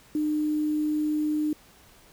sine tone with quantisation, 303.3 Hz, D#4, 44 cents flat, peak -23 dBFS, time 0.15-1.53 s, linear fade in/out 2 ms, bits 8, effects pink hiss -55 dBFS RMS until 2.12 s

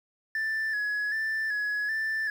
sine tone with vibrato, 1726 Hz, A6, 34 cents flat, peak -24 dBFS, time 0.35-2.3 s, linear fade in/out 2 ms, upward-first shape square, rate 1.3 Hz, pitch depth 42 cents each way, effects tanh soft clip ceiling -26 dBFS + 9-bit

